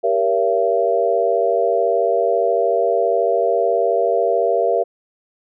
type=chord; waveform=sine; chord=G diminished seventh; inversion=none; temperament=just; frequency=392 / 470.4 / 564.5 / 677.4 Hz; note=G4 / Bb4 / Db5 / Fb5; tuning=0 / +16 / +31 / +47 cents; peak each=-22 / -19 / -22 / -18 dBFS; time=0.03-4.84 s; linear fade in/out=20 ms; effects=none